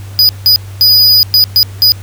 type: tone bursts at uneven times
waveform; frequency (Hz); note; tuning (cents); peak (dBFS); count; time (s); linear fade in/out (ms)
square; 4945; D#8; -12; -4; 6; 0.19-0.29 / 0.46-0.56 / 0.81-1.23 / 1.34-1.44 / 1.56-1.63 / 1.82-1.92; 0
effects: added 98 Hz sine -24 dBFS peak until 2.02 s + pink hiss -37 dBFS RMS until 2.02 s